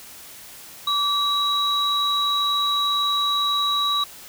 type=tone pair together; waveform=sine; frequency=1154 / 3876 Hz; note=D6 / B7; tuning=-31 / -33 cents; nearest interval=octave + major sixth; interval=2098 cents; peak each=-22 / -20 dBFS; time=0.87-4.04 s; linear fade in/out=5 ms; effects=tanh soft clip ceiling -12 dBFS + white hiss -42 dBFS RMS until 4.28 s